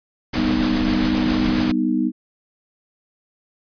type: noise with tremolo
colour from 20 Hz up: pink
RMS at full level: -24 dBFS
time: 0.33-1.72 s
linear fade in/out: 10 ms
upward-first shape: sine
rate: 7.3 Hz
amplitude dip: 25%
type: chord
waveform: sine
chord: G augmented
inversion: none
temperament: equal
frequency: 196 / 246.9 / 311.1 Hz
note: G3 / B3 / D#4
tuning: 0 / 0 / 0 cents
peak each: -24 / -20 / -21 dBFS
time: 0.34-2.12 s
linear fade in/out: 50 ms
effects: resampled to 11025 Hz